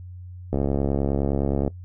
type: click train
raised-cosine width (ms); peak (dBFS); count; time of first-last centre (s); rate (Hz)
2; -10; 81; 0.53-1.678; 69.7
effects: noise-tail reverb RT60 0.1 s tail -19 dB re dry + added 90 Hz sine -36 dBFS peak until 1.84 s